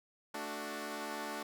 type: chord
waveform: 10% pulse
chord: D major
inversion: second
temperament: equal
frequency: 220 / 293.7 / 370 Hz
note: A3 / D4 / F#4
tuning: 0 / 0 / 0 cents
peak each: -36 / -34 / -37 dBFS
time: 0.34-1.43 s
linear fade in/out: 5 ms
effects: none